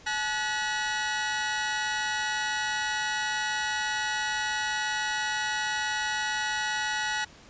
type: tone cluster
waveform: sawtooth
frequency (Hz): 856 / 1469 / 1930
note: A5 / F#6 / B6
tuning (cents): -48 / -13 / -40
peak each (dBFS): -28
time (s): 0.06-7.25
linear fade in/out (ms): 10
effects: pink hiss -52 dBFS RMS until 7.49 s + resampled to 16000 Hz